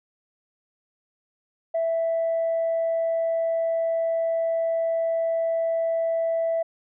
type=tone; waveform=sine; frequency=660 Hz; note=E5; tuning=2 cents sharp; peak=-20 dBFS; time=1.74-6.63 s; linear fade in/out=10 ms; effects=tanh soft clip ceiling -18 dBFS